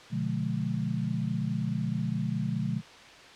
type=chord; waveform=sine; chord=B diminished seventh; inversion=none; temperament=just; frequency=123.47 / 148.16 / 177.8 / 213.4 Hz; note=B2 / D3 / F3 / Ab3; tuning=0 / +16 / +31 / +47 cents; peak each=-33 dBFS; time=0.1-2.82 s; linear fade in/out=50 ms; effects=white hiss -49 dBFS RMS until 3.35 s + low-pass 4000 Hz 12 dB/octave